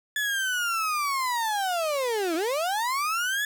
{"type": "linear two-way sweep", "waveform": "35% pulse", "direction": "down then up", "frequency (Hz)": [1727, 311.1, 1727], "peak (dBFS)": -23, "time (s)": [0.16, 3.45], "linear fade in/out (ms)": 2, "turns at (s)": 2.35, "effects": []}